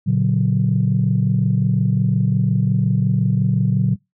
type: chord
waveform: sine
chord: F# major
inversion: first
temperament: equal with one note detuned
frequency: 116.54 / 142.16 / 185 Hz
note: A#2 / C#3 / F#3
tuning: 0 / +44 / 0 cents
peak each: -18 dBFS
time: 0.06-3.96 s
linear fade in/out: 20 ms
effects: noise-tail reverb RT60 0.2 s tail -26 dB re dry + tanh soft clip ceiling -6 dBFS